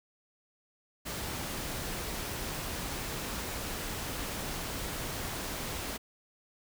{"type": "noise", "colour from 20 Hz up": "pink", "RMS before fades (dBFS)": -37, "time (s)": [1.05, 5.98], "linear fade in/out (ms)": 20, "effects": []}